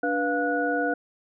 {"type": "tone cluster", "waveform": "sine", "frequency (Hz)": [290.8, 489.4, 701, 1466], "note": ["D4", "B4", "F5", "F#6"], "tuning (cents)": [-17, -16, 6, -16], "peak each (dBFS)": -28, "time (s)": [0.03, 0.94], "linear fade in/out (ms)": 5, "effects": []}